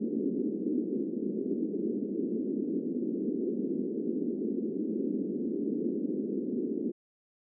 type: band-pass noise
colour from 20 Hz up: pink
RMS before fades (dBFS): -32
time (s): 0-6.92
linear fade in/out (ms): 20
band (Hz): 210 to 410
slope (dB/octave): 48
effects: none